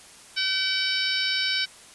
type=harmonic tone with a mistuned harmonic; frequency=764 Hz; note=G5; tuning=45 cents flat; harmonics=2 / 3 / 4 / 5 / 6 / 7; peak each=-30 / -30 / -30 / -30 / -30 / -30 dBFS; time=0.36-1.66 s; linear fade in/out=20 ms; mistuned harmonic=4; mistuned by=-16 cents; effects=white hiss -48 dBFS RMS until 1.94 s + resampled to 24000 Hz